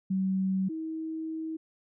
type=tone pair in turn; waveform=sine; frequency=190.1 / 319.7 Hz; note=F#3 / D#4; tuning=+47 / +47 cents; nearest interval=major sixth; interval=900 cents; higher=second; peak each=-25 / -32 dBFS; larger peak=first; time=0.1-0.69 / 0.69-1.57 s; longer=second; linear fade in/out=10 ms; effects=none